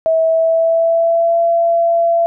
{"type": "tone with pitch glide", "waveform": "sine", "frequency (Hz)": [648, 675.9], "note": ["E5", "E5"], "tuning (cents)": [-30, 43], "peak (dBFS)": -10, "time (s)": [0.06, 2.26], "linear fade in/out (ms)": 0, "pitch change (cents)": 73, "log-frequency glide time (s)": [0.21, 1.4], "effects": []}